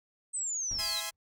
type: linear sweep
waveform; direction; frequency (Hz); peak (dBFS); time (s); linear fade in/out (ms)
sine; down; 8300 to 3729; -31; 0.33-1.01; 20
type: noise with exponential decay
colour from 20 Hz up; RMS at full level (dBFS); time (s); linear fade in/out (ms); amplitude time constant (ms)
brown; -40; 0.71-1.16; 0; 96
type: chord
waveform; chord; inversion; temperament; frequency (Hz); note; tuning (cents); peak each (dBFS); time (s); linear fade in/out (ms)
5% pulse; E augmented; none; equal; 659.3 / 830.6 / 1046.5; E5 / G#5 / B#5; 0 / 0 / 0; -29 / -27 / -26; 0.78-1.11; 20
effects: none